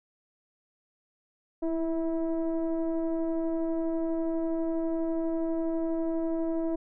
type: tone with frequency modulation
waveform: sine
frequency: 329.1 Hz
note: E4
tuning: 3 cents flat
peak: -25 dBFS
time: 1.62-6.76 s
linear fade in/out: 10 ms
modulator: 323 Hz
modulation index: 0.87
effects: tanh soft clip ceiling -22 dBFS